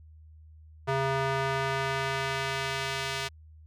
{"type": "tone with band-pass filter sweep", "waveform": "square", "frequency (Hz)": 135.3, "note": "C#3", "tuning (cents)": -42, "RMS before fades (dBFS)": -30, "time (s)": [0.87, 3.29], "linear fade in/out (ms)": 20, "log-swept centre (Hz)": [930, 3400], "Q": 0.72, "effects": ["added 78 Hz sine -49 dBFS peak until 3.66 s"]}